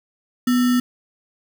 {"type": "tone with sample-and-hold", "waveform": "sine", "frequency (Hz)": 246.9, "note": "B3", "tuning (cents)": 0, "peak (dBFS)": -14, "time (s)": [0.47, 0.8], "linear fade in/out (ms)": 5, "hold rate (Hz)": 1575, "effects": []}